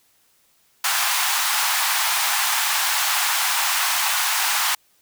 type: high-pass noise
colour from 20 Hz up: pink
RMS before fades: -21 dBFS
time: 0.84-4.75 s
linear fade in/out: 5 ms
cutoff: 790 Hz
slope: 48 dB/octave
effects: white hiss -61 dBFS RMS until 5.01 s